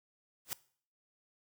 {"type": "noise with exponential growth", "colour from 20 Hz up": "white", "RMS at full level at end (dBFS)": -33, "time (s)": [0.45, 0.53], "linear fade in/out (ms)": 0, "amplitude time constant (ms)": 17, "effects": ["noise-tail reverb RT60 0.5 s tail -20 dB re dry"]}